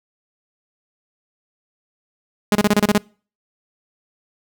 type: tone bursts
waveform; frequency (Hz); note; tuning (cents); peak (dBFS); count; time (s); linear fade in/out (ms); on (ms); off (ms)
sawtooth; 207.7; G#3; 0; -8; 8; 2.52-2.979; 2; 32; 29
effects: noise-tail reverb RT60 0.4 s tail -26 dB re dry